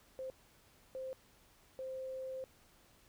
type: tone bursts at uneven times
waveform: sine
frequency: 523 Hz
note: C5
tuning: 1 cent flat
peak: -40 dBFS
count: 3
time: 0.19-0.3 / 0.95-1.13 / 1.79-2.44 s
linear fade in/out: 0 ms
effects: pink hiss -66 dBFS RMS until 3.08 s